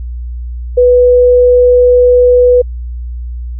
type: tone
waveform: sine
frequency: 493.9 Hz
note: B4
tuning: in tune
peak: -3 dBFS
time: 0.77-2.62 s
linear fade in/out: 10 ms
effects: added 60 Hz sine -18 dBFS peak until 3.59 s